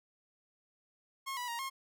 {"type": "tone with pitch steps", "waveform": "sawtooth", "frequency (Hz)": [1080, 980, 938, 1074], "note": ["C#6", "B5", "A#5", "C6"], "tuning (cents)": [-45, -14, 11, 45], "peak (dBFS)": -33, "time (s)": [1.26, 1.7], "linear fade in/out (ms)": 20, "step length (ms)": 110, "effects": []}